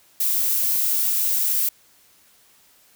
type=noise; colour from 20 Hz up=violet; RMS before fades=-21 dBFS; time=0.2-1.69 s; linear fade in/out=5 ms; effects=white hiss -56 dBFS RMS until 2.95 s